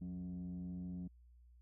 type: tone with frequency modulation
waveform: sine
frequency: 178 Hz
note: F3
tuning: 33 cents sharp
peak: -40 dBFS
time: 0.01-1.08 s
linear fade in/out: 10 ms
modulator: 93.2 Hz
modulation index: 0.63
effects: tanh soft clip ceiling -39 dBFS + added 60 Hz sine -60 dBFS peak until 1.61 s